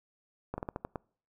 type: slowing click train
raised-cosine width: 1 ms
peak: -21 dBFS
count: 7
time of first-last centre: 0.54-0.958 s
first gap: 40 ms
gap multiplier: 1.22
effects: noise-tail reverb RT60 0.5 s tail -26 dB re dry